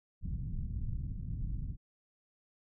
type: low-pass noise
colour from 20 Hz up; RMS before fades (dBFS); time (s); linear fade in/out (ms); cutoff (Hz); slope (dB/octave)
pink; -37; 0.21-1.77; 50; 170; 24
effects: none